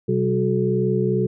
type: tone cluster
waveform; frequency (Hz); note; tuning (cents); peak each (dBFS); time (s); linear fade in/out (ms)
sine; 129.1 / 193.6 / 369.2 / 431.5; C3 / G3 / F#4 / A4; -23 / -21 / -4 / -34; -23; 0.08-1.27; 10
effects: none